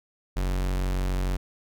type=tone; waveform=45% pulse; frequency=46.25 Hz; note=F#1; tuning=in tune; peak=-24 dBFS; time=0.36-1.37 s; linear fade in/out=10 ms; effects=none